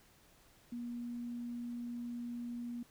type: tone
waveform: sine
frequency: 239.2 Hz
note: A#3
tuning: 45 cents sharp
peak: -39 dBFS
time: 0.72-2.83 s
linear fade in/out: 5 ms
effects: pink hiss -65 dBFS RMS until 2.9 s